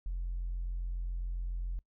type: tone with tanh clipping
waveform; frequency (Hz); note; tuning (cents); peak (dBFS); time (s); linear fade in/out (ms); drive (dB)
triangle; 43.65; F1; 0; -33; 0.06-1.79; 0; 5
effects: noise-tail reverb RT60 0.1 s tail -23 dB re dry